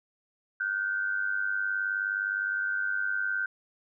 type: tone pair together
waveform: sine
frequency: 1436 / 1535.4 Hz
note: F6 / G6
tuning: +48 / -36 cents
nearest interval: minor second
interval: 116 cents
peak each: -31 / -29 dBFS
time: 0.6-3.46 s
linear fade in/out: 5 ms
effects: none